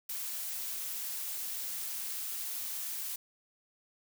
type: noise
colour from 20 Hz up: blue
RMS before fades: -38 dBFS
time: 0.09-3.16 s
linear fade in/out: 5 ms
effects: none